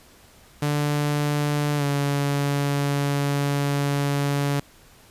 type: tone with pitch glide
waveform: sawtooth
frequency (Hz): 146.83 to 142.16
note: D3 to C#3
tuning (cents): 0 to +44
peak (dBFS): -17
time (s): 0.62-4.6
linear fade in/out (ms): 5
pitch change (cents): -56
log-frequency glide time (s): 1.77-1.83
effects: pink hiss -52 dBFS RMS until 5.1 s + resampled to 32000 Hz